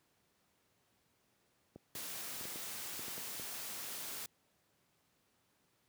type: clicks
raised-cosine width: 2 ms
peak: -36 dBFS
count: 9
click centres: 1.76 / 1.954 / 2.411 / 2.454 / 2.559 / 2.994 / 3.082 / 3.18 / 3.397 s
type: noise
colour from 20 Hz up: white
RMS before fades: -44 dBFS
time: 1.95-4.26 s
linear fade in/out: 2 ms
effects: pink hiss -75 dBFS RMS until 5.88 s + high-pass 100 Hz 12 dB/octave